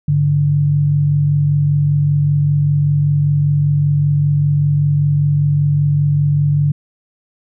sine tone pair together, 100.87 / 146 Hz, G2 / D3, +50 / -10 cents, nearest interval tritone, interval 640 cents, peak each -21 / -11 dBFS, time 0.08-6.72 s, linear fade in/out 5 ms, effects none

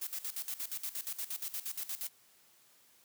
blue noise with tremolo, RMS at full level -38 dBFS, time 0.01-2.09 s, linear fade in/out 10 ms, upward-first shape square, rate 8.5 Hz, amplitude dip 80%, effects white hiss -65 dBFS RMS until 3.04 s + high-pass 100 Hz 12 dB/octave

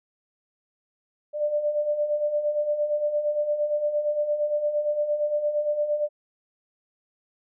sine beating tone pair, 587.3 / 596 Hz, D5 / D5, 0 / +25 cents, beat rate 8.7 Hz, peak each -30 / -23 dBFS, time 1.33-6.09 s, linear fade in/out 50 ms, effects none

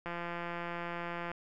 click train, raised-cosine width 0.5 ms, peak -24 dBFS, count 217, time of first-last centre 0.06-1.316 s, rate 172 Hz, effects none

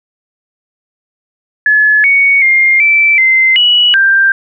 sine tone with pitch steps, 1711 / 2230 / 2118 / 2327 / 2073 / 2934 / 1581 Hz, A6 / C#7 / C7 / D7 / C7 / F#7 / G6, -49 / +10 / +21 / -17 / -17 / -15 / +14 cents, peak -5 dBFS, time 1.66-4.32 s, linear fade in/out 2 ms, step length 380 ms, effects none

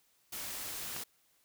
white noise, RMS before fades -41 dBFS, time 0.32-1.04 s, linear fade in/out 10 ms
click, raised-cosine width 0.3 ms, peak -24 dBFS, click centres 0.964 s
effects white hiss -71 dBFS RMS until 1.44 s

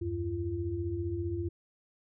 sine tone cluster, 80.4 / 95.5 / 342.4 Hz, E2 / G2 / F4, -43 / -45 / -34 cents, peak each -38 / -35 / -34 dBFS, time 0.01-1.49 s, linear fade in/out 10 ms, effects none

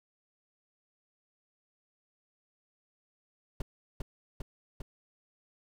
brown noise with echo, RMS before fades -32 dBFS, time 3.6-3.62 s, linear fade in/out 5 ms, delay 400 ms, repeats 3, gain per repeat -2 dB, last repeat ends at 4.82 s, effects none

